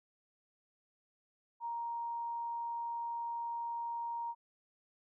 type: tone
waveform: sine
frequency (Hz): 936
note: A#5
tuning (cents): +7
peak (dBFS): -36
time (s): 1.6-4.35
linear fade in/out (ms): 50
effects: none